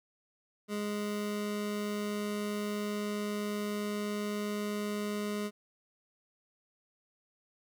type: tone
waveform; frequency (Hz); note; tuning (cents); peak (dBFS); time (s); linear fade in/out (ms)
25% pulse; 207.7; G#3; 0; -29; 0.68-5.51; 50
effects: none